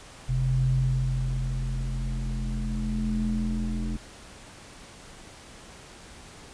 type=tone with low-pass filter sweep; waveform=square; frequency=42.88 Hz; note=F1; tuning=31 cents flat; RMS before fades=-27 dBFS; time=0.28-3.97 s; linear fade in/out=10 ms; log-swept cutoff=120 to 250 Hz; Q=7.9; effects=pink hiss -47 dBFS RMS until 6.53 s + resampled to 22050 Hz